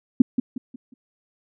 sine tone with echo, 251.2 Hz, B3, 30 cents sharp, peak -7 dBFS, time 0.2-0.22 s, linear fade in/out 5 ms, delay 180 ms, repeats 4, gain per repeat -9 dB, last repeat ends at 0.94 s, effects none

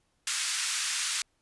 white band-pass noise, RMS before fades -31 dBFS, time 0.27-1.22 s, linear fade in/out 2 ms, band 1300 to 9100 Hz, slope 24 dB/octave, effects pink hiss -73 dBFS RMS until 1.41 s + resampled to 24000 Hz

